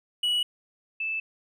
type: tone pair in turn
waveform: triangle / sine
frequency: 2932 / 2632 Hz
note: F#7 / E7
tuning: -16 / -3 cents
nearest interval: major second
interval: 187 cents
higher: first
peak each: -21 / -27 dBFS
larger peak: first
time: 0.23-0.43 / 1-1.2 s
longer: neither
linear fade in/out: 5 ms
effects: none